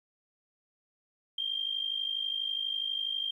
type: tone with amplitude modulation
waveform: sine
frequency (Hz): 3184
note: G7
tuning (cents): +26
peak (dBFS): -27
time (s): 1.38-3.31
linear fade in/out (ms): 5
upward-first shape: sine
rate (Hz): 52.2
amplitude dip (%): 75
effects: 11-bit